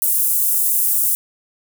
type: high-pass noise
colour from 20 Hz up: pink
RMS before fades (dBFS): -17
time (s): 0.02-1.15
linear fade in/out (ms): 0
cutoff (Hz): 10000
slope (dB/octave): 24
effects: none